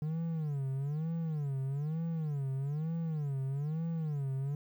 triangle tone with vibrato, 149.1 Hz, D3, 27 cents sharp, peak -30 dBFS, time 0.02-4.55 s, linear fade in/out 2 ms, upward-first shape sine, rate 1.1 Hz, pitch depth 190 cents each way, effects 11-bit

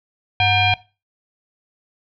sine tone with frequency modulation, 1568 Hz, G6, in tune, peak -13 dBFS, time 0.4-0.74 s, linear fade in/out 2 ms, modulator 834 Hz, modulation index 2.1, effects noise-tail reverb RT60 0.3 s tail -20 dB re dry

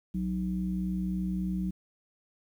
harmonic tone, 61.7 Hz, B1, 1 cent flat, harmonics 1 / 3 / 5, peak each -37 / -29 / -40 dBFS, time 0.14-1.71 s, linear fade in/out 10 ms, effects 10-bit

